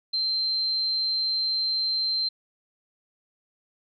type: tone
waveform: sine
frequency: 4128 Hz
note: C8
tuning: 24 cents flat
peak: -23 dBFS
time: 0.13-2.29 s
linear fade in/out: 10 ms
effects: none